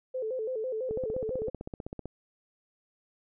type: tone with vibrato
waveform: sine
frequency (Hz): 475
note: A#4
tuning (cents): +33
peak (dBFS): -30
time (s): 0.14-1.5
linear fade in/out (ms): 10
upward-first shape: square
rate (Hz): 6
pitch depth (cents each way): 140
type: click train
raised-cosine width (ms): 2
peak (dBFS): -24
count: 19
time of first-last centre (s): 0.91-2.056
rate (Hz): 15.7
effects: none